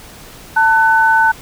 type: tone pair together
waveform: sine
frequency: 891.9 / 1500 Hz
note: A5 / F#6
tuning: +23 / +23 cents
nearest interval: major sixth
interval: 900 cents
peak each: -11 dBFS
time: 0.56-1.32 s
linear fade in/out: 10 ms
effects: pink hiss -37 dBFS RMS until 1.41 s